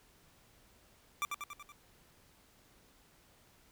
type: tone with echo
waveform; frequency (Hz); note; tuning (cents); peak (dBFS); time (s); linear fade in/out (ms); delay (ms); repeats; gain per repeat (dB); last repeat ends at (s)
25% pulse; 1174.7; D6; 0; -28; 1.22-1.25; 0; 94; 5; -4; 1.72
effects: pink hiss -65 dBFS RMS until 3.71 s